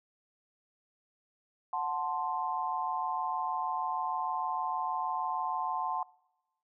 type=chord; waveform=sine; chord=F# diminished; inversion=none; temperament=equal with one note detuned; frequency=733.6 / 880 / 1046.5 Hz; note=F#5 / A5 / C6; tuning=-15 / 0 / 0 cents; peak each=-36 / -34 / -34 dBFS; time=1.73-6.03 s; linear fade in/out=2 ms; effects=noise-tail reverb RT60 1.0 s tail -25 dB re dry